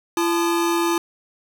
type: tone cluster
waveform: square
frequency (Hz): 339.3 / 872 / 1220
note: F4 / A5 / D#6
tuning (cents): -50 / -16 / -34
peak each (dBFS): -20 / -27 / -28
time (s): 0.17-0.98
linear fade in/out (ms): 2
effects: none